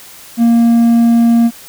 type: tone with hard clipping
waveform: sine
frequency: 233.1 Hz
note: A#3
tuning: in tune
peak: -7 dBFS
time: 0.37-1.51 s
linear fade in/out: 50 ms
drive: 3 dB
effects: white hiss -36 dBFS RMS until 1.68 s